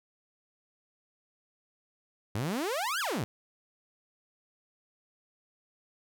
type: exponential two-way sweep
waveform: sawtooth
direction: up then down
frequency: 95.3 to 1725 to 95.3 Hz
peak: -26 dBFS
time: 2.35-3.24 s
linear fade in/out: 0 ms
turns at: 3 s
effects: none